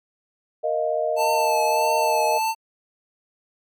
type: chord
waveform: sine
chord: Bb suspended fourth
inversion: none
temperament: equal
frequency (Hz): 466.2 / 622.3 / 698.5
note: Bb4 / Eb5 / F5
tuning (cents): 0 / 0 / 0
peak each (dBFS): -27 / -22 / -27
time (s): 0.63-2.39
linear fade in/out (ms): 20
type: tone with vibrato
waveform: square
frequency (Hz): 880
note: A5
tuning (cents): 0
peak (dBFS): -21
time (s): 1.16-2.55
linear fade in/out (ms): 50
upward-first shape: triangle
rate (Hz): 1.6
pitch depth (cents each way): 41
effects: MP3 96 kbps